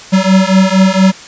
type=beating tone pair; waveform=square; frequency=187.8 / 192.1 Hz; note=F#3 / G3; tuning=+26 / -35 cents; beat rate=4.3 Hz; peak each=-10 dBFS; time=0.12-1.12 s; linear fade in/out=20 ms; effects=white hiss -32 dBFS RMS until 1.27 s + resampled to 16000 Hz